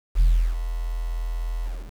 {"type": "tone with ADSR envelope", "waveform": "sine", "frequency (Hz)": 41.78, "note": "E1", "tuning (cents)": 24, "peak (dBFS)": -10, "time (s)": [0.15, 1.93], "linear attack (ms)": 53, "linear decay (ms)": 340, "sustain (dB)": -14, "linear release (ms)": 280, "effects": ["tanh soft clip ceiling -12 dBFS", "7-bit"]}